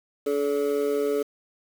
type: tone with amplitude modulation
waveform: triangle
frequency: 430 Hz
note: A4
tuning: 40 cents flat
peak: -16 dBFS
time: 0.26-1.23 s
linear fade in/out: 10 ms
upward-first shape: sine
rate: 142 Hz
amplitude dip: 90%
effects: 7-bit